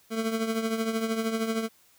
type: tone with tremolo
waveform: 25% pulse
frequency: 223.9 Hz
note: A3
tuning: 30 cents sharp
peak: -20 dBFS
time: 0.1-1.69 s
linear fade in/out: 50 ms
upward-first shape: triangle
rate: 13 Hz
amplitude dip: 65%
effects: white hiss -61 dBFS RMS until 1.98 s